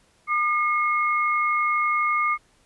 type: tone pair together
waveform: sine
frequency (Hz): 1210 / 2162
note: D#6 / C#7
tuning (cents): -49 / -44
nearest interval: minor seventh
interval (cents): 1005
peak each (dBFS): -21 / -24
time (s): 0.27-2.38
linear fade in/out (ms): 50
effects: pink hiss -61 dBFS RMS until 2.65 s + resampled to 24000 Hz

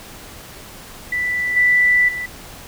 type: tone with level steps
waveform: sine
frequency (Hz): 1977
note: B6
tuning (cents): +1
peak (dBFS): -18 / -11 / -23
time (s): 1.12-2.26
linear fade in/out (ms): 5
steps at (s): 1.56 / 2.08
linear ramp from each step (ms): 10
effects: pink hiss -38 dBFS RMS until 2.67 s

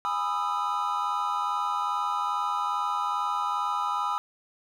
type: chord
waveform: triangle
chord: E major seventh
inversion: first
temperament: just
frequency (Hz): 824.1 / 988.9 / 1236.1 / 1318.5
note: G#5 / B5 / D#6 / E6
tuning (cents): -14 / +2 / -12 / 0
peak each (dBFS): -31 / -29 / -28 / -31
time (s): 0.05-4.18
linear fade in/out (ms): 0
effects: none

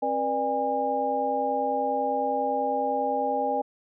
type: tone cluster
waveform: sine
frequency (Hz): 268.3 / 485 / 595 / 813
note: C4 / B4 / D5 / G#5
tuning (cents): +44 / -31 / +22 / -37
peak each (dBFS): -33 / -30 / -30 / -26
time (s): 0.02-3.62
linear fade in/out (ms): 10
effects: none

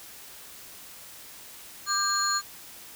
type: tone cluster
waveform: sine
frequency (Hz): 1192 / 1595 / 4248 / 6900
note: D6 / G6 / C8 / A8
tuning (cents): +25 / +30 / +25 / -35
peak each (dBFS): -28 / -31 / -29 / -29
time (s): 1.86-2.42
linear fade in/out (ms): 50
effects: white hiss -46 dBFS RMS until 2.95 s

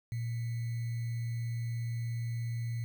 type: tone with sample-and-hold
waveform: sine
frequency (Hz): 116.9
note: A#2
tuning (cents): +5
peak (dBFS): -32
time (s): 0.12-2.84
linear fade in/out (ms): 0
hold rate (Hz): 2100
effects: none

